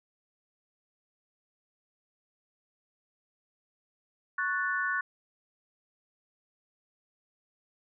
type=chord; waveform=sine; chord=F# minor; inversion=second; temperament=equal; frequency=1108.7 / 1480 / 1760 Hz; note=C#6 / F#6 / A6; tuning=0 / 0 / 0 cents; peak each=-34 / -30 / -33 dBFS; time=4.38-5.01 s; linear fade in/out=5 ms; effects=none